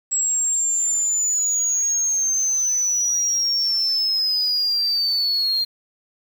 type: linear sweep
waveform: sine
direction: down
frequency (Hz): 7700 to 4186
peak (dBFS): -16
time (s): 0.11-5.65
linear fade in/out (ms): 20
effects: tanh soft clip ceiling -16 dBFS + 7-bit